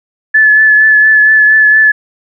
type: tone with vibrato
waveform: sine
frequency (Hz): 1729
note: A6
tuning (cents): -31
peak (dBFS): -3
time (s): 0.34-1.92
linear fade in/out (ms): 10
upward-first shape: triangle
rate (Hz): 4.3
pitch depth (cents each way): 24
effects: none